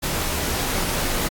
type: noise with comb filter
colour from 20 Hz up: pink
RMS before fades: -24 dBFS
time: 0.02-1.29 s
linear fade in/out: 20 ms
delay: 20 ms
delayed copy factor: -0.55
effects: AAC 64 kbps